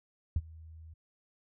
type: tone with ADSR envelope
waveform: sine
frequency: 80.2 Hz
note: E2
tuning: 47 cents flat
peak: -23 dBFS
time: 0.36-0.94 s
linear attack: 3 ms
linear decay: 41 ms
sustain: -24 dB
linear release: 9 ms
effects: none